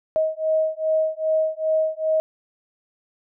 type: beating tone pair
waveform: sine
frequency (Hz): 630 / 632.5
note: D#5 / D#5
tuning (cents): +21 / +28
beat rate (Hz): 2.5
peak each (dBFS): -22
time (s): 0.16-2.2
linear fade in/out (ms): 0
effects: none